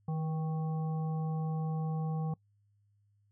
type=harmonic tone with a mistuned harmonic; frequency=157.5 Hz; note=D#3; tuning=21 cents sharp; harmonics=1 / 3 / 5 / 7; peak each=-31 / -46 / -44 / -52 dBFS; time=0.08-2.34 s; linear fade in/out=5 ms; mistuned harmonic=3; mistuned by=+35 cents; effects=noise-tail reverb RT60 0.1 s tail -24 dB re dry + added 102 Hz sine -67 dBFS peak until 3.31 s